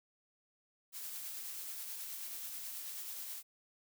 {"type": "noise with tremolo", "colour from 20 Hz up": "blue", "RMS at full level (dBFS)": -43, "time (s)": [0.92, 3.43], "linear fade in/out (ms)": 50, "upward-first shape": "triangle", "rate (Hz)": 9.3, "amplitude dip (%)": 30, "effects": []}